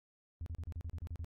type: tone bursts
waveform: sine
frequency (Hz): 82.6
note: E2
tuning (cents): +4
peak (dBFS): -36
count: 10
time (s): 0.41-1.245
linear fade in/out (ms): 0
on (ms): 52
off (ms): 35
effects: tanh soft clip ceiling -37 dBFS + AAC 48 kbps